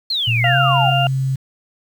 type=exponential sweep; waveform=sine; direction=down; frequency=4342 to 697 Hz; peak=-17 dBFS; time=0.1-0.92 s; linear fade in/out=5 ms
type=tone with pitch glide; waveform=sine; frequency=116.54 to 133.1 Hz; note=A#2 to C3; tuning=0 to +30 cents; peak=-16 dBFS; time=0.27-1.36 s; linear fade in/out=10 ms; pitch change=+230 cents; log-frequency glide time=0.39-0.56 s
type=harmonic tone; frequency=698.5 Hz; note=F5; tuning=in tune; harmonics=1 / 2 / 4; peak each=-17 / -25 / -19 dBFS; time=0.44-1.07 s; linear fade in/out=2 ms
effects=7-bit